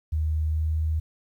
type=tone with pitch glide; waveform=sine; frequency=77.78 to 78.59 Hz; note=D#2 to D#2; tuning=0 to +18 cents; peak=-22 dBFS; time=0.12-1 s; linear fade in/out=10 ms; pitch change=+18 cents; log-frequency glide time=0.45-0.69 s; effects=10-bit